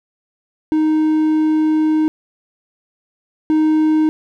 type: tone pair in turn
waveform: triangle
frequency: 311.1 / 311.1 Hz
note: D#4 / D#4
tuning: 0 / 0 cents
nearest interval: unison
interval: 0 cents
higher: neither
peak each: -10 / -9 dBFS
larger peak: second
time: 0.72-2.08 / 3.5-4.09 s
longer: first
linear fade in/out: 0 ms
effects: none